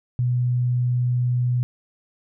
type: tone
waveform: sine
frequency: 123.47 Hz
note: B2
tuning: in tune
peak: -18 dBFS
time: 0.19-1.63 s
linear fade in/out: 0 ms
effects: none